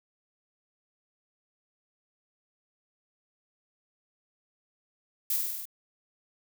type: noise with echo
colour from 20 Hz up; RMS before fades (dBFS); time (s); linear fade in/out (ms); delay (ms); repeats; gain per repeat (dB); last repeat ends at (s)
violet; -28; 5.3-5.36; 2; 49; 6; -2; 5.654
effects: none